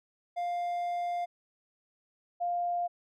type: tone pair in turn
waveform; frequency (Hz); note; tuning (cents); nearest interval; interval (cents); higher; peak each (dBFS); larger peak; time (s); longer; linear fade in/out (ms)
triangle / sine; 701 / 701; F5 / F5; +6 / +6; unison; 0; neither; -28; neither; 0.36-1.26 / 2.4-2.88; first; 20
effects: none